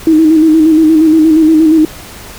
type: tone with vibrato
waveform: sine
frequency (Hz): 316.2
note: D#4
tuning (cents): +28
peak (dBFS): -3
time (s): 0.07-1.85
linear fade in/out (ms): 2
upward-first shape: square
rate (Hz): 8.5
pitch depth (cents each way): 40
effects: pink hiss -30 dBFS RMS until 2.38 s